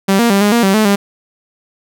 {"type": "tone with pitch steps", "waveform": "sawtooth", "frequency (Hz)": [194.6, 235.1, 197.8, 206, 235.8, 193.4, 216.5, 200.4], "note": ["G3", "A#3", "G3", "G#3", "A#3", "G3", "A3", "G3"], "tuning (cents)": [-12, 15, 16, -14, 20, -23, -28, 38], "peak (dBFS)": -5, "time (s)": [0.08, 0.96], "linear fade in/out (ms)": 10, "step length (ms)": 110, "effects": []}